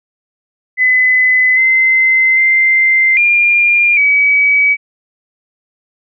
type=tone with pitch steps; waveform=sine; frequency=2017 / 2064 / 2084 / 2404 / 2276 Hz; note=B6 / C7 / C7 / D7 / C#7; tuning=+36 / -24 / -7 / +40 / +45 cents; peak=-7 dBFS; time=0.77-4.77 s; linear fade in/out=50 ms; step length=800 ms; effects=none